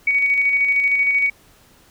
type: tone with tremolo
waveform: sine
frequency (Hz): 2250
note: C#7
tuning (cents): +25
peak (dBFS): -13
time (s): 0.07-1.3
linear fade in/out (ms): 5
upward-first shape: square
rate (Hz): 13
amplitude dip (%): 35
effects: pink hiss -52 dBFS RMS until 1.9 s